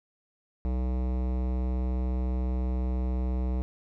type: tone with hard clipping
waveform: sine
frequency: 62.9 Hz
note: B1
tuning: 32 cents sharp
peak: -28 dBFS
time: 0.65-3.62 s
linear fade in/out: 0 ms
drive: 18 dB
effects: none